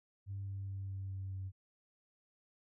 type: tone with pitch steps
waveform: sine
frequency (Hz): 98.6 / 97.92 / 97.24 / 96.57 / 95.9 / 95.24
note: G2 / G2 / G2 / G2 / G2 / G2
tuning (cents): +11 / -1 / -13 / -25 / -37 / -49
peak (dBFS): -38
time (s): 0.26-1.52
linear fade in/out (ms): 50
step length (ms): 210
effects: tanh soft clip ceiling -35 dBFS